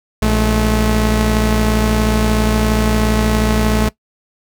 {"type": "tone pair together", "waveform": "sawtooth", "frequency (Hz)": [57.03, 215.5], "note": ["A#1", "A3"], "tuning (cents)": [-37, -36], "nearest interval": "octave + major seventh", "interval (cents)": 2301, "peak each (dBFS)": -11, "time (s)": [0.22, 3.89], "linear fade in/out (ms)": 5, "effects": ["noise-tail reverb RT60 0.1 s tail -19 dB re dry"]}